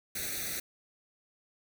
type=noise with comb filter; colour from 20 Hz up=white; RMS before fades=-36 dBFS; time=0.15-0.6 s; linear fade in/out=5 ms; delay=0.49 ms; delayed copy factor=+0.85; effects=none